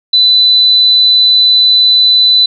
sine tone, 3997 Hz, B7, 20 cents sharp, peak -4 dBFS, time 0.13-2.46 s, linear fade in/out 5 ms, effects none

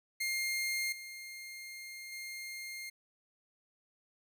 sawtooth tone with level steps, 2120 Hz, C7, 22 cents sharp, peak -29 / -41 / -38 dBFS, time 0.2-2.9 s, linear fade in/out 10 ms, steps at 0.92 / 2.12 s, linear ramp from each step 5 ms, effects none

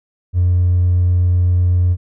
sine tone with hard clipping, 89.2 Hz, F2, 37 cents sharp, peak -11 dBFS, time 0.33-1.97 s, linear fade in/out 50 ms, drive 1 dB, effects none

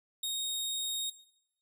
sawtooth tone, 3729 Hz, A#7, in tune, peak -29 dBFS, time 0.23-1.1 s, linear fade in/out 5 ms, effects noise-tail reverb RT60 0.8 s tail -17 dB re dry

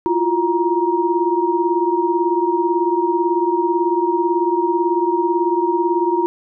sine tone cluster, 339.7 / 357.8 / 942 Hz, F4 / F4 / A#5, -48 / +42 / +18 cents, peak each -19 dBFS, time 0.06-6.26 s, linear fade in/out 0 ms, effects none

